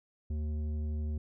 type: tone with tanh clipping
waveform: sine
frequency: 76 Hz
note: D#2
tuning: 40 cents flat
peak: -33 dBFS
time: 0.3-1.18 s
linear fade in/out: 5 ms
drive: 10 dB
effects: none